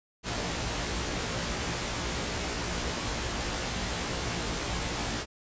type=noise with comb filter; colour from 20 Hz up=pink; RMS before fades=-32 dBFS; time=0.23-5.26 s; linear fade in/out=50 ms; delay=17 ms; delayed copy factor=+0.9; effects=resampled to 16000 Hz